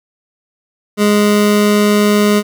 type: tone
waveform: 25% pulse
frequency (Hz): 207.7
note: G#3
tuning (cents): 0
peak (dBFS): -5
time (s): 0.97-2.43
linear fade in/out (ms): 50
effects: none